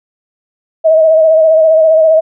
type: tone with vibrato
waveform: sine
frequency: 637 Hz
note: D#5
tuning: 41 cents sharp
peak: -4 dBFS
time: 0.84-2.21 s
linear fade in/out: 20 ms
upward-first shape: sine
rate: 15 Hz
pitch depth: 38 cents each way
effects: none